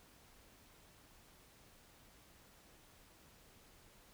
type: silence
effects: pink hiss -64 dBFS RMS until 4.13 s